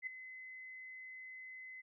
sine tone with ADSR envelope, 2037 Hz, C7, 47 cents flat, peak -36 dBFS, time 0.02-1.82 s, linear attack 49 ms, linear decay 5 ms, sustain -12 dB, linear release 20 ms, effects none

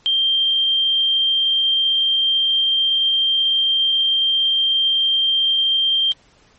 sine tone, 3169 Hz, G7, 18 cents sharp, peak -14 dBFS, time 0.06-6.12 s, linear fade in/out 0 ms, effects pink hiss -54 dBFS RMS until 6.58 s + MP3 32 kbps

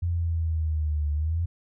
sine exponential two-way sweep, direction down then up, 87 to 73.42 to 87 Hz, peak -23 dBFS, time 0.02-1.46 s, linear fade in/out 10 ms, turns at 1.12 s, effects none

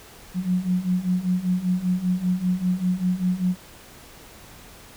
sine beating tone pair, 178.9 / 184 Hz, F3 / F#3, +42 / -9 cents, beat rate 5.1 Hz, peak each -25 / -22 dBFS, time 0.34-3.56 s, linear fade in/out 50 ms, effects pink hiss -46 dBFS RMS until 4.96 s

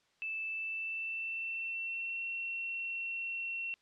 sine tone with pitch glide, 2637 to 2719 Hz, E7 to F7, 0 to -47 cents, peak -35 dBFS, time 0.22-3.74 s, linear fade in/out 0 ms, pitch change +53 cents, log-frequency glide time 0.44-2.22 s, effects white hiss -72 dBFS RMS until 3.81 s + low-pass 5000 Hz 12 dB/octave

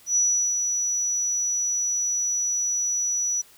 sine tone with ADSR envelope, 5890 Hz, F#8, 9 cents flat, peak -17 dBFS, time 0.06-3.42 s, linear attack 100 ms, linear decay 380 ms, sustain -5 dB, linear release 15 ms, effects white hiss -53 dBFS RMS until 3.57 s

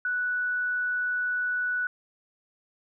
sine tone, 1479 Hz, F#6, 1 cent flat, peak -25 dBFS, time 0.05-1.87 s, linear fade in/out 2 ms, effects none

